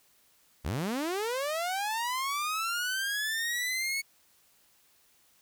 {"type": "linear sweep", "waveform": "sawtooth", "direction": "up", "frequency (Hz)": [54.8, 2221], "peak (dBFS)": -26, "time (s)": [0.64, 4.02], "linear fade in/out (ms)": 20, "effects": ["white hiss -65 dBFS RMS until 5.41 s"]}